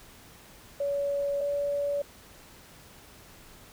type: tone pair in turn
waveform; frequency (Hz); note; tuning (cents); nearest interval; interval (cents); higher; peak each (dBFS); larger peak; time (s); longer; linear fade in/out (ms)
sine; 566 / 571.9; C#5 / D5; +36 / -46; unison; 18; second; -26; neither; 0.8-1.41 / 1.41-2.02; neither; 5
effects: pink hiss -52 dBFS RMS until 3.72 s